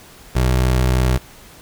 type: tone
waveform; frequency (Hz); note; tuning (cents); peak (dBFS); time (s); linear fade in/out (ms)
25% pulse; 63.1; B1; +38; -10; 0.35-1.18; 10
effects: pink hiss -43 dBFS RMS until 1.61 s